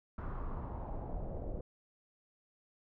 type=noise with low-pass filter sweep; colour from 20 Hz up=brown; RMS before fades=-40 dBFS; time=0.18-1.61 s; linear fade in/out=2 ms; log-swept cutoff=1300 to 540 Hz; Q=3.1; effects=none